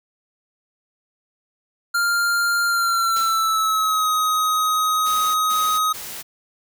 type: tone with pitch glide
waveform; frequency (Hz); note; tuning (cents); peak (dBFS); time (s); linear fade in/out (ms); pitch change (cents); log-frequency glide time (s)
square; 1396.9 to 1259; F6 to D#6; 0 to +20; -18; 1.94-5.93; 10; -180; 2.66-4.1
type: noise with exponential decay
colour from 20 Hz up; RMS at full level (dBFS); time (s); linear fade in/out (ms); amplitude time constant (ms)
white; -31; 3.16-3.72; 2; 120
type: noise bursts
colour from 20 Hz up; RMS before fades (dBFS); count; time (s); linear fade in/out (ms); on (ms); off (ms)
white; -33; 3; 5.05-6.23; 20; 300; 140
effects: none